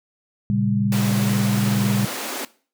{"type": "chord", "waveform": "sine", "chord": "G diminished", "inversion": "first", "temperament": "equal with one note detuned", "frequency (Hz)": [116.54, 138.59, 200.7], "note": ["Bb2", "Db3", "G3"], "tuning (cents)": [0, 0, 41], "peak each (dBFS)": [-23, -25, -20], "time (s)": [0.5, 2.05], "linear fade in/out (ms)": 0}
{"type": "high-pass noise", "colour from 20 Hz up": "pink", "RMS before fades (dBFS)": -29, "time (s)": [0.92, 2.45], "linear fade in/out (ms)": 2, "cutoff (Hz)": 230, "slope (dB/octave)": 48}
{"effects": ["noise-tail reverb RT60 0.4 s tail -19 dB re dry"]}